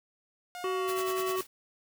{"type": "tone with pitch glide", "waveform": "sawtooth", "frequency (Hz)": [715, 671], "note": ["F5", "E5"], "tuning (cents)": [41, 31], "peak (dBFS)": -35, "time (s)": [0.55, 1.36], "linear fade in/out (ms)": 0, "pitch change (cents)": -110, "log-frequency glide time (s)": [0.73, 1.05]}
{"type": "harmonic tone", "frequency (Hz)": 374.7, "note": "F#4", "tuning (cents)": 22, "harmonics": [1, 3, 5, 7, 8], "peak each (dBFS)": [-30, -34, -47, -46, -47], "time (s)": [0.64, 1.41], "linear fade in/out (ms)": 2}
{"type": "noise with tremolo", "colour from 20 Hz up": "white", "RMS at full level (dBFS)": -38, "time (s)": [0.87, 1.47], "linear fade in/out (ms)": 20, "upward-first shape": "sine", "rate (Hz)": 10, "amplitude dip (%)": 85}
{"effects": []}